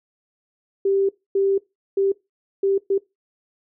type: tone bursts at uneven times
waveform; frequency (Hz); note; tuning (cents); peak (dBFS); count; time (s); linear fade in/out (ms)
sine; 392; G4; 0; -16; 5; 0.85-1.09 / 1.35-1.58 / 1.97-2.12 / 2.63-2.78 / 2.9-2.98; 5
effects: noise-tail reverb RT60 0.2 s tail -21 dB re dry